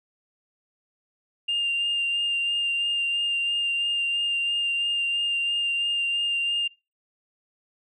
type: tone with vibrato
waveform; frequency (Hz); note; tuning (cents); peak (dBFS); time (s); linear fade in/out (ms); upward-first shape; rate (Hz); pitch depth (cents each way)
sine; 2800; F7; +4; -21; 1.48-6.68; 10; sine; 3; 14
effects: noise-tail reverb RT60 0.3 s tail -26 dB re dry + tanh soft clip ceiling -19 dBFS